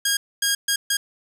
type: tone bursts at uneven times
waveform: 10% pulse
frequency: 1629 Hz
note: G#6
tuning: 34 cents flat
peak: -10 dBFS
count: 4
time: 0.05-0.17 / 0.42-0.55 / 0.68-0.76 / 0.9-0.97 s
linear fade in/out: 5 ms
effects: none